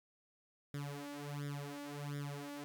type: tone with flanger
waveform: sawtooth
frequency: 143.9 Hz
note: D3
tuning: 35 cents flat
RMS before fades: -44 dBFS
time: 0.74-2.64 s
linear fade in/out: 0 ms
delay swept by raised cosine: 0.56 to 3.46 ms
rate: 1.4 Hz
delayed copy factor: +0.95
effects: none